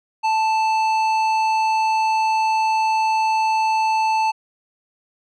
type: tone with tanh clipping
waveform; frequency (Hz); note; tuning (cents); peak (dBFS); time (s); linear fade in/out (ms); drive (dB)
triangle; 880; A5; 0; -18; 0.23-4.32; 20; 16
effects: none